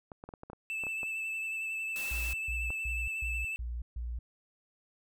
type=clicks; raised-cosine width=1 ms; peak=-30 dBFS; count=11; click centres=0.118 / 0.239 / 0.29 / 0.338 / 0.434 / 0.5 / 0.532 / 0.837 / 0.868 / 1.032 / 2.704 s
type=tone with vibrato; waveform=triangle; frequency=2637 Hz; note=E7; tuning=in tune; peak=-32 dBFS; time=0.7-3.56 s; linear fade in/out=0 ms; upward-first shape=sine; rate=11 Hz; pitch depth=18 cents each way
type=noise; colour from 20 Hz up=white; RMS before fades=-43 dBFS; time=1.96-2.33 s; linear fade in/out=0 ms
type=tone bursts; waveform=sine; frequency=59.3 Hz; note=A#1; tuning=30 cents sharp; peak=-34 dBFS; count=6; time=2.11-4.19 s; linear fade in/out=5 ms; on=230 ms; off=140 ms
effects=none